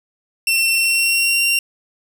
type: tone with pitch glide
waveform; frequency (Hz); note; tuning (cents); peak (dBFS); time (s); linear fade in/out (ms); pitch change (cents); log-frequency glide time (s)
sawtooth; 2705 to 2760; E7 to F7; +44 to -21; -11; 0.47-1.59; 2; +35; 0.72-1.43
effects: none